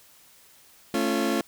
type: chord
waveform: 30% pulse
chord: A augmented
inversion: none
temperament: just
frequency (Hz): 220 / 275 / 343.8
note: A3 / C#4 / E#4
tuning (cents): 0 / -14 / -27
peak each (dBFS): -25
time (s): 0.94-1.41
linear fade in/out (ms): 2
effects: white hiss -55 dBFS RMS until 1.47 s